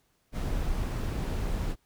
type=noise; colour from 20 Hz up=brown; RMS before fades=-30 dBFS; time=0.32-1.76 s; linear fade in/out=50 ms; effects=pink hiss -71 dBFS RMS until 1.85 s